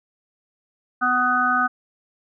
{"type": "harmonic tone", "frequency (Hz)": 249.6, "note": "B3", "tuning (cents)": 19, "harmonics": [1, 3, 5, 6], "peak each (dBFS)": [-28, -25, -20, -21], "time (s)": [1.01, 1.68], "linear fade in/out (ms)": 20, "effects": []}